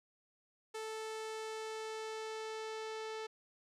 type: tone with low-pass filter sweep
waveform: sawtooth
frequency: 439.2 Hz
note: A4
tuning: 3 cents flat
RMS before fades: -43 dBFS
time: 0.74-3.27 s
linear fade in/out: 10 ms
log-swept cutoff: 9100 to 5300 Hz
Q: 0.99
effects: 13-bit